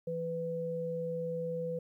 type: tone pair together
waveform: sine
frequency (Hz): 166.2 / 498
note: E3 / B4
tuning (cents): +15 / +14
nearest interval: octave + perfect fifth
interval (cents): 1899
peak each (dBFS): -39 / -34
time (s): 0.07-1.79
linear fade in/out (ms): 5
effects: 12-bit